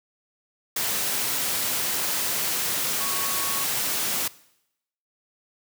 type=tone in noise; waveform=sine; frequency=1111 Hz; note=C#6; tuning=4 cents sharp; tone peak=-33 dBFS; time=3-3.64 s; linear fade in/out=5 ms; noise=white; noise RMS=-26 dBFS; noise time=0.76-4.28 s; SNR=-10 dB; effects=noise-tail reverb RT60 0.8 s tail -20 dB re dry + high-pass 100 Hz 12 dB/octave